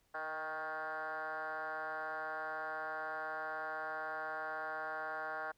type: tone with frequency modulation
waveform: sine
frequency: 1100 Hz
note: C#6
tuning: 14 cents flat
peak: -37 dBFS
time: 0.14-5.52 s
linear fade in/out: 10 ms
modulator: 158 Hz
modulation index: 3.4
effects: tanh soft clip ceiling -34 dBFS + pink hiss -75 dBFS RMS until 5.57 s